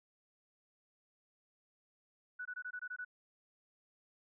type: tone bursts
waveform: sine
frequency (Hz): 1480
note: F#6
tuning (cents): 0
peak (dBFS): -40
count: 8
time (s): 2.39-3.049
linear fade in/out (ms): 10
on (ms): 64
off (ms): 21
effects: none